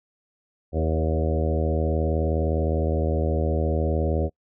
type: harmonic tone with a mistuned harmonic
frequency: 79.5 Hz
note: D#2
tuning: 38 cents sharp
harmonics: 1 / 2 / 3 / 4 / 5 / 6 / 7 / 8 / 9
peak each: -23 / -30 / -32 / -32 / -31 / -32 / -30 / -37 / -37 dBFS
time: 0.72-4.3 s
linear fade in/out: 50 ms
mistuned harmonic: 6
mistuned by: +20 cents
effects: noise-tail reverb RT60 0.1 s tail -26 dB re dry